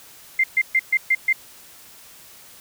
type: tone bursts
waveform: sine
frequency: 2093 Hz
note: C7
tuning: in tune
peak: -14 dBFS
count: 6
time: 0.39-1.328 s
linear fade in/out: 5 ms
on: 48 ms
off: 130 ms
effects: white hiss -46 dBFS RMS until 2.6 s